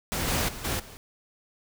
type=noise with level steps; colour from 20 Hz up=pink; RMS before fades=-29 / -26 / -39 / -29 / -46 dBFS; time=0.12-0.97 s; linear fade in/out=0 ms; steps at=0.27 / 0.48 / 0.64 / 0.79 s; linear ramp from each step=10 ms; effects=none